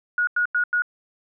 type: tone bursts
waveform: sine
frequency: 1450 Hz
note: F#6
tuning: 35 cents flat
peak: -18 dBFS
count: 4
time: 0.18-0.821 s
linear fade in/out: 2 ms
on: 92 ms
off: 91 ms
effects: none